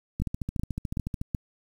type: two click trains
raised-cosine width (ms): 5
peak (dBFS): -15 / -18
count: 4 / 15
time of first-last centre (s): 0.22-1.348 / 0.2-1.214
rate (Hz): 2.66 / 13.8
effects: 8-bit